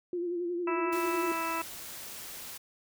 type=tone with vibrato; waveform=sine; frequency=349.2 Hz; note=F4; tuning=in tune; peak=-30 dBFS; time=0.13-1.32 s; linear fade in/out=2 ms; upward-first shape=sine; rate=11 Hz; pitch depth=46 cents each way
type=harmonic tone; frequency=329.6 Hz; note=E4; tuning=in tune; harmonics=1 / 2 / 3 / 4 / 5 / 6 / 7 / 8; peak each=-39 / -41 / -34 / -36 / -47 / -44 / -47 / -39 dBFS; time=0.67-1.62 s; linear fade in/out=5 ms
type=noise; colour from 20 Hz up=white; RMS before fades=-43 dBFS; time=0.92-2.58 s; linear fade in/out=10 ms
effects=none